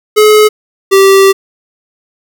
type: tone pair in turn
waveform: square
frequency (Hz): 426 / 389.1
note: G#4 / G4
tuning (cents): +44 / -13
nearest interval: major second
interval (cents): 157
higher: first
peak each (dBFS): -3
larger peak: neither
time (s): 0.16-0.49 / 0.91-1.33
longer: second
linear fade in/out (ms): 20
effects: none